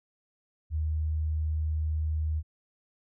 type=tone; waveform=sine; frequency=77.78 Hz; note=D#2; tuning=in tune; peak=-26 dBFS; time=0.7-2.43 s; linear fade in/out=50 ms; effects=none